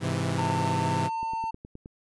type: chord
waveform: sawtooth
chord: Ab augmented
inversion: none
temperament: equal with one note detuned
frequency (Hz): 102.87 / 130.81 / 164.81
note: Ab2 / C3 / E3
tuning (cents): -16 / 0 / 0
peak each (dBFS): -27 / -26 / -26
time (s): 0-1.1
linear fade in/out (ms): 50
type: tone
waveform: triangle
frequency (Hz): 901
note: A5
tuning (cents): +41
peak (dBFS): -26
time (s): 0.38-1.51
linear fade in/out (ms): 10
type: click train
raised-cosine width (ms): 3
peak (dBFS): -29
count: 7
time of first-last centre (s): 1.23-1.859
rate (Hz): 9.54
effects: resampled to 24000 Hz